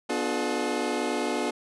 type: chord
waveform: 25% pulse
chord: B diminished seventh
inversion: none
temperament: just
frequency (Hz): 246.9 / 296.3 / 355.6 / 426.7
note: B3 / D4 / F4 / Ab4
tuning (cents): 0 / +15 / +31 / +47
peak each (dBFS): -28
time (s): 0.09-1.51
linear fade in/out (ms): 10
effects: resampled to 24000 Hz